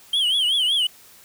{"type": "tone with vibrato", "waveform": "triangle", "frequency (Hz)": 3136, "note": "G7", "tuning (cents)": 0, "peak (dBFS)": -16, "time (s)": [0.13, 0.87], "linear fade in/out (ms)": 5, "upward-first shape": "triangle", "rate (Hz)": 5.3, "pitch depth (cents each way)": 170, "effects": ["white hiss -49 dBFS RMS until 1.24 s"]}